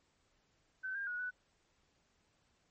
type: tone with pitch steps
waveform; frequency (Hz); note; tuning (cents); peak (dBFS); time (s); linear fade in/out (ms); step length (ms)
sine; 1528 / 1604 / 1457 / 1486; G6 / G6 / F#6 / F#6; -45 / +39 / -27 / +7; -37; 0.83-1.31; 20; 120
effects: pink hiss -75 dBFS RMS until 2.7 s + MP3 32 kbps